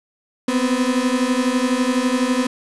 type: beating tone pair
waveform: 35% pulse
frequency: 246.9 / 258.9 Hz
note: B3 / C4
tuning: 0 / -18 cents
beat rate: 12 Hz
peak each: -18 dBFS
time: 0.48-2.47 s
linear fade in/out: 5 ms
effects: resampled to 24000 Hz + 7-bit